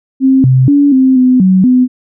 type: tone with pitch steps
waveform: sine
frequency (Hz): 265.1 / 129.9 / 285.4 / 261.7 / 254.1 / 187.3 / 252.4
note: C4 / C3 / D4 / C4 / B3 / F#3 / B3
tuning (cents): +23 / -12 / -49 / 0 / +49 / +21 / +38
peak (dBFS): -4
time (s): 0.2-1.88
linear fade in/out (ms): 50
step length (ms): 240
effects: none